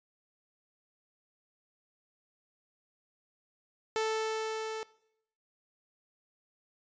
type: tone with level ramp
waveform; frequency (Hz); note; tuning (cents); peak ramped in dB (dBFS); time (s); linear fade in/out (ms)
sawtooth; 440; A4; 0; -24 to -32; 3.96-4.83; 0
effects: noise-tail reverb RT60 0.7 s tail -20 dB re dry + resampled to 16000 Hz

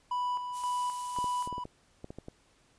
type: tone with tremolo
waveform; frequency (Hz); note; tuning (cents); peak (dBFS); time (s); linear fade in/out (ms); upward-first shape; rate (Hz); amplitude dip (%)
triangle; 987.8; B5; 0; -27; 0.11-1.64; 5; square; 1.9; 50
type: noise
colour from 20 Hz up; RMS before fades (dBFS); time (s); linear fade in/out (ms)
violet; -39; 0.52-1.5; 50
type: clicks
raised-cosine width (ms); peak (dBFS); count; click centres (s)
2; -28; 10; 1.187 / 1.243 / 1.475 / 1.527 / 1.581 / 1.654 / 2.044 / 2.105 / 2.186 / 2.284
effects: pink hiss -66 dBFS RMS until 2.78 s + resampled to 22050 Hz

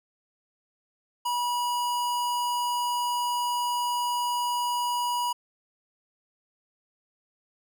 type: tone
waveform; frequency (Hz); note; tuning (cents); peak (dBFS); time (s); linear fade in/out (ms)
square; 970; B5; -31; -26; 1.25-5.33; 10
effects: none

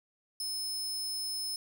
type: tone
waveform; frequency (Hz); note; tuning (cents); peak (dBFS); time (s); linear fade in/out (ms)
sawtooth; 5210; E8; -21; -31; 0.4-1.56; 2
effects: none

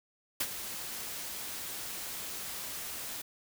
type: noise with ADSR envelope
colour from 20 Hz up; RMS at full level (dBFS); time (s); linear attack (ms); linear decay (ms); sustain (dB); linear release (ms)
white; -30; 0.4-3.22; 7; 53; -10; 9
effects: none

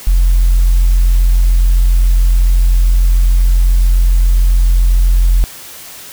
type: tone with tanh clipping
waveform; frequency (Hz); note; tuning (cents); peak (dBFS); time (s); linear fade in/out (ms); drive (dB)
triangle; 43.65; F1; 0; -6; 0.07-5.44; 0; 5
effects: white hiss -32 dBFS RMS until 6.12 s

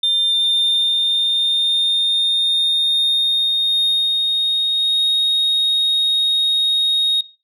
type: tone with pitch glide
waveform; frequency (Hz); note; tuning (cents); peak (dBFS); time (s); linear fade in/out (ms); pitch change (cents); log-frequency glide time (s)
sine; 3600 to 3738; A7 to A#7; +39 to +4; -12; 0.03-7.21; 5; +65; 0.24-5.11
effects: noise-tail reverb RT60 0.3 s tail -17 dB re dry + tanh soft clip ceiling -12 dBFS

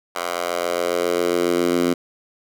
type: tone with high-pass filter sweep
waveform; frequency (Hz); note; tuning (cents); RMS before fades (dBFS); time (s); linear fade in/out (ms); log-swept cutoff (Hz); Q
10% pulse; 87.31; F2; 0; -21; 0.15-1.94; 10; 820 to 260; 2.2
effects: none

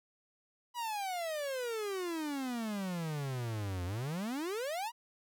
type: exponential two-way sweep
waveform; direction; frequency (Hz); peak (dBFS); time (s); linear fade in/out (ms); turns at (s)
45% pulse; down then up; 987.8 to 86.4 to 987.8; -35; 0.74-4.92; 50; 3.85
effects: none

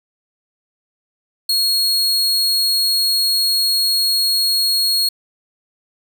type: tone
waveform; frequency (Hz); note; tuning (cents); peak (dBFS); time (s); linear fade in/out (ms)
40% pulse; 4302; C8; +47; -13; 1.49-5.09; 5
effects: none

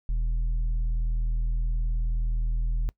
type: tone with tanh clipping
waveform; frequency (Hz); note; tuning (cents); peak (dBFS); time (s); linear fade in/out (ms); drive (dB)
triangle; 40.44; E1; -32; -24; 0.09-2.89; 0; 9
effects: noise-tail reverb RT60 0.1 s tail -22 dB re dry

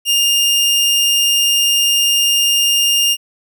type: tone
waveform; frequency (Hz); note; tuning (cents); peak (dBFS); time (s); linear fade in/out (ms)
sawtooth; 2815; F7; +13; -8; 0.05-3.17; 50
effects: none

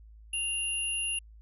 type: tone pair together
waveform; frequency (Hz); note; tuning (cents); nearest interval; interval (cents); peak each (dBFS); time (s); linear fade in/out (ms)
sine; 2789 / 10530; F7 / E9; -3 / -3; octave + major seventh; 2300; -31 / -33; 0.33-1.19; 5
effects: added 54 Hz sine -49 dBFS peak until 1.41 s

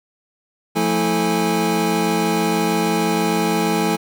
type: tone cluster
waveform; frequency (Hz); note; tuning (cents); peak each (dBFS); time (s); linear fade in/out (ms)
square; 174.9 / 221.1 / 327.7 / 435.9 / 822; F3 / A3 / E4 / A4 / G#5; +3 / +9 / -10 / -16 / -18; -24; 0.75-3.97; 20
effects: none

